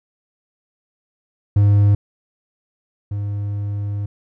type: tone pair in turn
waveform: triangle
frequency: 102 / 102 Hz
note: G#2 / G#2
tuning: -31 / -31 cents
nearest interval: unison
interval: 0 cents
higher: neither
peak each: -8 / -19 dBFS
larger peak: first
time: 1.56-1.95 / 3.11-4.06 s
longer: second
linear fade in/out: 5 ms
effects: none